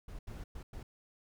brown noise bursts at uneven times, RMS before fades -44 dBFS, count 4, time 0.08-0.19 / 0.27-0.44 / 0.55-0.63 / 0.73-0.83 s, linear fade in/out 5 ms, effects none

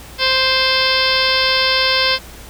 harmonic tone with a mistuned harmonic, 523.3 Hz, C5, in tune, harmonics 1 / 2 / 3 / 4 / 5 / 6 / 7 / 8 / 9 / 10, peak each -22 / -22 / -22 / -22 / -22 / -22 / -22 / -22 / -22 / -22 dBFS, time 0.18-2.19 s, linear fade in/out 50 ms, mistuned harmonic 7, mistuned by -50 cents, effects added 60 Hz sine -39 dBFS peak until 2.49 s + pink hiss -38 dBFS RMS until 2.49 s

